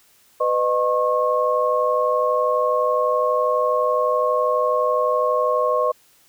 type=tone cluster; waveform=sine; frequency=501 / 613 / 1086 Hz; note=B4 / D#5 / C#6; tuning=+25 / -26 / -36 cents; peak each=-21 dBFS; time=0.4-5.92 s; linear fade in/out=10 ms; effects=white hiss -56 dBFS RMS until 6.28 s